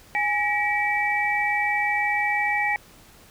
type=tone cluster; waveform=sine; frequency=827 / 1917 / 2303 Hz; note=G#5 / A#6 / D7; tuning=-8 / +48 / -34 cents; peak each=-25 dBFS; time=0.15-2.76 s; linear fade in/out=0 ms; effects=pink hiss -51 dBFS RMS until 3.3 s